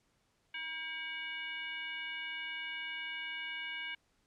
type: tone with frequency modulation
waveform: sine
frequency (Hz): 2256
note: C#7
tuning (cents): +30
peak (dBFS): -38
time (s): 0.54-3.95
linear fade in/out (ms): 5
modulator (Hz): 650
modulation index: 1.2
effects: pink hiss -75 dBFS RMS until 4.26 s + low-pass 9000 Hz 12 dB/octave